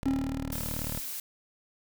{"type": "tone", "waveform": "10% pulse", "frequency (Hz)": 38.14, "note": "D#1", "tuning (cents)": -34, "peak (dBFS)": -26, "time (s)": [0.03, 1], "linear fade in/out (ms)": 0}
{"type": "tone with exponential decay", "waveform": "triangle", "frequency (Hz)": 269.5, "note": "C#4", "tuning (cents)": -49, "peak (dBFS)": -21, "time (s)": [0.06, 1.12], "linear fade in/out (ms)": 1, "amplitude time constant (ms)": 230}
{"type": "noise", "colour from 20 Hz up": "blue", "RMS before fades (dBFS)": -37, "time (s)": [0.52, 1.2], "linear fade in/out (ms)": 2}
{"effects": []}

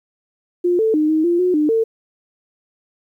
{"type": "tone with pitch steps", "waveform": "sine", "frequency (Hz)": [353.3, 442, 306, 313.8, 345.5, 363, 301.8, 450.4], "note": ["F4", "A4", "D#4", "D#4", "F4", "F#4", "D4", "A4"], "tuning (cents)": [20, 8, -29, 15, -19, -33, 47, 40], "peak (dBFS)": -13, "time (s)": [0.64, 1.84], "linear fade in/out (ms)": 10, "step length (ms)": 150, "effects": ["9-bit"]}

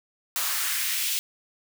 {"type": "noise with high-pass filter sweep", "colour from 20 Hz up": "white", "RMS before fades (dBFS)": -27, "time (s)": [0.36, 1.19], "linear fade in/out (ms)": 0, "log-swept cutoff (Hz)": [980, 2900], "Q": 1.4, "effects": []}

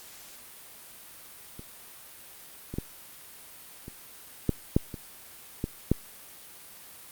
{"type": "clicks", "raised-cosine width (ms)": 3, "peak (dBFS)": [-28, -22, -16, -27, -10, -7, -23, -15, -8], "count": 9, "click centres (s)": [1.594, 2.74, 2.785, 3.881, 4.493, 4.765, 4.942, 5.641, 5.916], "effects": ["white hiss -48 dBFS RMS until 7.11 s", "Opus 48 kbps"]}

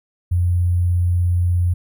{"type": "tone with sample-and-hold", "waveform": "sine", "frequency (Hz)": 88.3, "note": "F2", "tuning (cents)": 20, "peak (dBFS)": -14, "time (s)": [0.31, 1.74], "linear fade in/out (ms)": 10, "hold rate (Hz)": 11025, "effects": []}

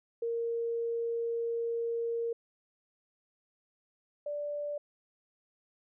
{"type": "tone pair in turn", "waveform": "sine", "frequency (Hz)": [464.6, 585.4], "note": ["A#4", "D5"], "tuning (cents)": [-6, -6], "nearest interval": "major third", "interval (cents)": 400, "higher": "second", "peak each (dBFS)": [-30, -33], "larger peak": "first", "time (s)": [[0.22, 2.33], [4.26, 4.78]], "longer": "first", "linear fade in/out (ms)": 5, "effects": []}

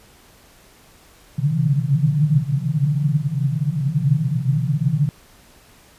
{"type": "band-pass noise", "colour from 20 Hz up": "white", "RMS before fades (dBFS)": -19, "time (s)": [1.38, 5.09], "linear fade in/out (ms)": 0, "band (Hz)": [130, 160], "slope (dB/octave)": 96, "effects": ["pink hiss -50 dBFS RMS until 5.98 s", "resampled to 32000 Hz"]}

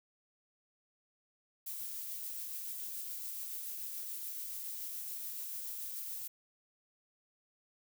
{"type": "noise with tremolo", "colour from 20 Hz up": "violet", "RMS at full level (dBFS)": -41, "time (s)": [1.66, 6.28], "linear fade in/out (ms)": 10, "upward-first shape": "triangle", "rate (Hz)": 7, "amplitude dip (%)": 25, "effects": []}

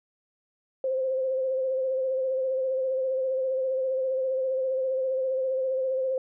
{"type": "tone with vibrato", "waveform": "sine", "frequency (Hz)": 523.3, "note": "C5", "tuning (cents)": 0, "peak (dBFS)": -24, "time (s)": [0.84, 6.18], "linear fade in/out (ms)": 2, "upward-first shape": "sine", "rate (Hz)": 15, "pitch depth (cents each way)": 31, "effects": []}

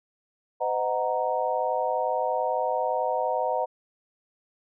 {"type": "chord", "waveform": "sine", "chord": "C half-diminished seventh", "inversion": "none", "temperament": "equal with one note detuned", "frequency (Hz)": [510.7, 622.3, 740, 932.3], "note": ["C5", "Eb5", "Gb5", "Bb5"], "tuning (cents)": [-42, 0, 0, 0], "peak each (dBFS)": -29, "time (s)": [0.6, 3.66], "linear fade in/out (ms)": 20, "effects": []}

